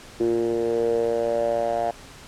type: tone with band-pass filter sweep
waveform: 10% pulse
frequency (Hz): 116.1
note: A#2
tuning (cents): -7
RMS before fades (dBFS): -23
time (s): 0.2-1.91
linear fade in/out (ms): 5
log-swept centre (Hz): 350 to 700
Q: 5.3
effects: pink hiss -44 dBFS RMS until 2.27 s + low-pass 9000 Hz 12 dB/octave